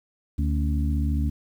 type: harmonic tone with a mistuned harmonic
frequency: 74.6 Hz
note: D2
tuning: 28 cents sharp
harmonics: 1 / 2 / 3 / 4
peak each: -22 / -31 / -31 / -32 dBFS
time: 0.38-1.3 s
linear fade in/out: 10 ms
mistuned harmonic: 4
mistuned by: -99 cents
effects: 9-bit